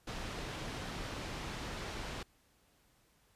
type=low-pass noise; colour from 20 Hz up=pink; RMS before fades=-42 dBFS; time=0.07-2.23 s; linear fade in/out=5 ms; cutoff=5100 Hz; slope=12 dB/octave; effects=pink hiss -70 dBFS RMS until 3.35 s + resampled to 32000 Hz